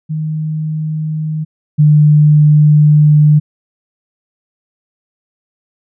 sine tone pair in turn, 155.56 / 150.23 Hz, D#3 / D3, 0 / +40 cents, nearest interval minor second, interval 60 cents, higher first, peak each -15 / -4 dBFS, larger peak second, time 0.09-1.45 / 1.78-3.4 s, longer second, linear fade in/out 20 ms, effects none

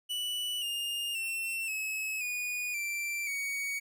45% pulse tone with pitch steps, 2960 / 2826 / 2699 / 2577 / 2460 / 2349 / 2243 Hz, F#7 / F7 / E7 / E7 / D#7 / D7 / C#7, 0 / +20 / +40 / -40 / -20 / 0 / +20 cents, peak -32 dBFS, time 0.09-3.8 s, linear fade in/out 20 ms, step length 530 ms, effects none

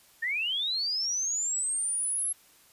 sine linear sweep, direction up, 1779 to 11175 Hz, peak -27 dBFS, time 0.22-2.33 s, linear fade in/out 10 ms, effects white hiss -59 dBFS RMS until 2.72 s + resampled to 32000 Hz

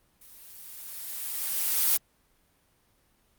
blue noise with level ramp, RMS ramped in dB -52 to -22 dBFS, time 0.21-1.97 s, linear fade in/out 5 ms, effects pink hiss -67 dBFS RMS until 3.38 s + Opus 32 kbps

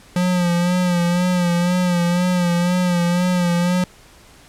square tone with vibrato, 177 Hz, F3, 23 cents sharp, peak -16 dBFS, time 0.16-3.84 s, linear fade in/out 2 ms, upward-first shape sine, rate 2 Hz, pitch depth 44 cents each way, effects pink hiss -47 dBFS RMS until 4.48 s + low-pass 11000 Hz 12 dB/octave

